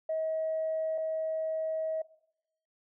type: tone pair in turn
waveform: sine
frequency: 637 / 637 Hz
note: D#5 / D#5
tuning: +41 / +41 cents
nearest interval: unison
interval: 0 cents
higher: neither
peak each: -28 / -29 dBFS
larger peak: first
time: 0.09-0.98 / 0.98-2.02 s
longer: second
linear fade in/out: 5 ms
effects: noise-tail reverb RT60 0.8 s tail -20 dB re dry + tanh soft clip ceiling -24 dBFS

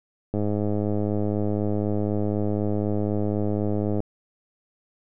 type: click train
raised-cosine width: 2 ms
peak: -13 dBFS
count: 382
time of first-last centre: 0.34-4.003 s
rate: 104 Hz
effects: none

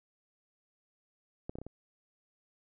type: clicks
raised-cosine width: 2 ms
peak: -24 / -28 / -28 / -30 / -30 dBFS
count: 5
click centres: 1.495 / 1.555 / 1.586 / 1.616 / 1.666 s
effects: none

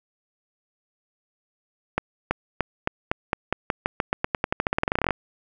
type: accelerating click train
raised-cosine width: 0.5 ms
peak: -6 dBFS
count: 29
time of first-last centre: 1.98-5.107 s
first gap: 330 ms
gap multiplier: 0.9
effects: none

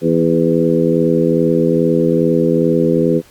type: harmonic tone with a mistuned harmonic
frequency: 82.41 Hz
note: E2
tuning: in tune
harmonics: 2 / 3 / 4 / 5 / 6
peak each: -17 / -17 / -17 / -17 / -17 dBFS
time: 0.01-3.22 s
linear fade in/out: 50 ms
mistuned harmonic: 6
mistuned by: +25 cents
effects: pink hiss -46 dBFS RMS until 3.3 s + Opus 48 kbps

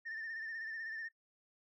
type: tone with vibrato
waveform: sine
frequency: 1800 Hz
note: A6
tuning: 39 cents sharp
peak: -39 dBFS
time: 0.05-1.09 s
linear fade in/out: 20 ms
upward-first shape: sine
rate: 16 Hz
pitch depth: 49 cents each way
effects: noise-tail reverb RT60 0.1 s tail -19 dB re dry + tanh soft clip ceiling -38 dBFS

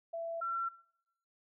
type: tone pair in turn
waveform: sine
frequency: 667 / 1356.5 Hz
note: E5 / E6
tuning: +20 / +49 cents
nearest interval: octave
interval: 1229 cents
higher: second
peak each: -36 / -33 dBFS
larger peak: second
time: 0.13-0.41 / 0.41-0.69 s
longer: neither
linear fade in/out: 10 ms
effects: noise-tail reverb RT60 0.8 s tail -21 dB re dry

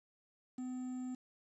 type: tone with quantisation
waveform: triangle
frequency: 253.3 Hz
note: B3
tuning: 44 cents sharp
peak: -37 dBFS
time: 0.58-1.15 s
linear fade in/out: 5 ms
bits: 10
effects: resampled to 22050 Hz

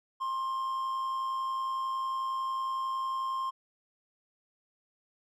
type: tone with amplitude modulation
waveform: triangle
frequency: 1059 Hz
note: C6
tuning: 21 cents sharp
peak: -27 dBFS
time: 0.2-3.51 s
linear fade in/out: 20 ms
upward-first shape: sine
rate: 111 Hz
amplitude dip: 30%
effects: none

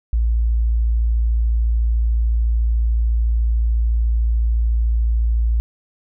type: tone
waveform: sine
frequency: 56.9 Hz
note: A#1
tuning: 41 cents flat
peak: -14 dBFS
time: 0.13-5.6 s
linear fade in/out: 0 ms
effects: none

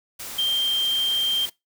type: tone in noise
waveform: sine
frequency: 3167 Hz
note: G7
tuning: 17 cents sharp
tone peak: -19 dBFS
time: 0.38-1.46 s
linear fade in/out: 10 ms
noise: white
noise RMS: -35 dBFS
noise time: 0.19-1.5 s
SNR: +13 dB
effects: noise-tail reverb RT60 0.2 s tail -22 dB re dry

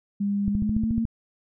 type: tone with pitch glide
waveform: sine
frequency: 201.6 to 227.6 Hz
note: G3 to A#3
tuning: +49 to -41 cents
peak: -22 dBFS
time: 0.2-1.05 s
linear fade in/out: 10 ms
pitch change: +210 cents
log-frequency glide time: 0.49-0.94 s
type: click train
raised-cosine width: 5 ms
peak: -15 dBFS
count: 9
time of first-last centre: 0.48-1.051 s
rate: 14 Hz
effects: none

